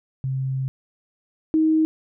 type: tone pair in turn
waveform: sine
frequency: 132.7 / 315.6 Hz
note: C3 / D#4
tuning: +25 / +25 cents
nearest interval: octave + minor third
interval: 1500 cents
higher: second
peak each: -22 / -15 dBFS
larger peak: second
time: 0.24-0.68 / 1.54-1.85 s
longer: first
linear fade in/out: 0 ms
effects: none